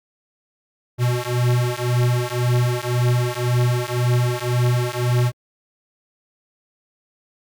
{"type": "beating tone pair", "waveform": "square", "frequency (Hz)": [121.6, 123.5], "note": ["B2", "B2"], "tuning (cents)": [-26, 0], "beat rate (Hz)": 1.9, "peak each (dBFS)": -21, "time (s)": [0.98, 5.32], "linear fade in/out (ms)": 50, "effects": ["Opus 48 kbps"]}